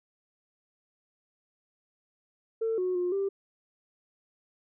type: tone with pitch steps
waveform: sine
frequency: 449.2 / 366.3 / 356.7 / 393.3 Hz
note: A4 / F#4 / F4 / G4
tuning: +36 / -17 / +37 / +6 cents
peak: -25 dBFS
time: 2.61-3.29 s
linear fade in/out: 10 ms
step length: 170 ms
effects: tanh soft clip ceiling -22 dBFS

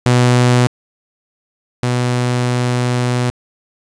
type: tone pair in turn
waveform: sawtooth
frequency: 123.47 / 123.47 Hz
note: B2 / B2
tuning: 0 / 0 cents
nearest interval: unison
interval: 0 cents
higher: neither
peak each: -5 / -10 dBFS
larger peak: first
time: 0.06-0.67 / 1.83-3.3 s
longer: second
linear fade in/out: 0 ms
effects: resampled to 22050 Hz + 7-bit

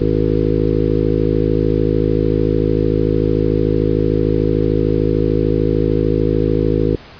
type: harmonic tone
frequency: 53.4 Hz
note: G#1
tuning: 49 cents sharp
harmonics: 1 / 2 / 3 / 5 / 6 / 7 / 8 / 9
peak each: -21 / -21 / -21 / -21 / -21 / -21 / -21 / -21 dBFS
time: 0-6.96 s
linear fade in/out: 10 ms
effects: pink hiss -39 dBFS RMS until 7.19 s + resampled to 11025 Hz

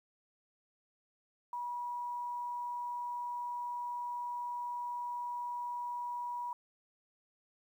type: tone with quantisation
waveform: sine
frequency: 968 Hz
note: B5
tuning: 35 cents flat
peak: -36 dBFS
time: 1.53-6.53 s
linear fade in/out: 2 ms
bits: 11
effects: none

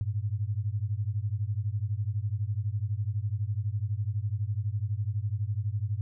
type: beating tone pair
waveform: sine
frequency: 99 / 111 Hz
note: G2 / A2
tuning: +18 / +16 cents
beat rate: 12 Hz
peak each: -30 / -31 dBFS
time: 0.01-6.01 s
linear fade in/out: 0 ms
effects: none

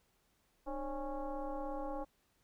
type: tone with frequency modulation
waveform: sine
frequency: 261.6 Hz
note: C4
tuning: in tune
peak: -37 dBFS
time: 0.66-2.05 s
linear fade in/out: 20 ms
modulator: 280 Hz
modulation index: 2.5
effects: pink hiss -75 dBFS RMS until 2.43 s

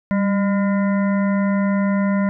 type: harmonic tone with a mistuned harmonic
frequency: 202.2 Hz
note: G#3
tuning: 46 cents flat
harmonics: 1 / 3 / 5 / 7 / 9 / 10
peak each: -16 / -26 / -30 / -33 / -35 / -36 dBFS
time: 0.11-2.29 s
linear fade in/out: 0 ms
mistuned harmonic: 1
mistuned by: -49 cents
effects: none

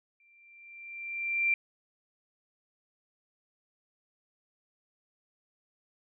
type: tone with exponential growth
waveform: sine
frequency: 2362 Hz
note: D7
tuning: 9 cents sharp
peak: -22 dBFS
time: 0.2-1.54 s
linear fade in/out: 2 ms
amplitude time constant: 290 ms
effects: none

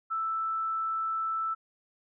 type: tone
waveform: sine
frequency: 1321 Hz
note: E6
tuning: 3 cents sharp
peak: -28 dBFS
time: 0.1-1.55 s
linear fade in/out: 20 ms
effects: none

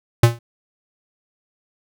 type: tone with exponential decay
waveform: square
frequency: 117.5 Hz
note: A#2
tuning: 14 cents sharp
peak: -6 dBFS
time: 0.23-0.39 s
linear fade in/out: 5 ms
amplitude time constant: 34 ms
effects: none

